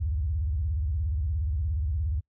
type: tone with vibrato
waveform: sine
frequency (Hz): 74.7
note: D2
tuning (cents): +30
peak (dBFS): -25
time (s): 0-2.21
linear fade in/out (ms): 20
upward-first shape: square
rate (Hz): 17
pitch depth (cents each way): 260
effects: noise-tail reverb RT60 0.1 s tail -24 dB re dry